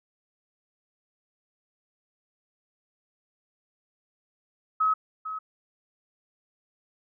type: tone with echo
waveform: sine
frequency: 1279 Hz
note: D#6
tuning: 47 cents sharp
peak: -20 dBFS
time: 4.8-4.94 s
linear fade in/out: 10 ms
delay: 450 ms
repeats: 1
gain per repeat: -11 dB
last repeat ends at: 5.39 s
effects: none